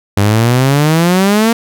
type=exponential sweep; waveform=sawtooth; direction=up; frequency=98 to 234.2 Hz; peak=-4 dBFS; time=0.17-1.53 s; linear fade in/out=5 ms; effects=none